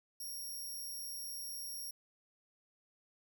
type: tone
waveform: 5% pulse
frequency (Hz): 5588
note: F8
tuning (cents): 0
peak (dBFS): -36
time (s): 0.2-1.91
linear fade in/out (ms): 5
effects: none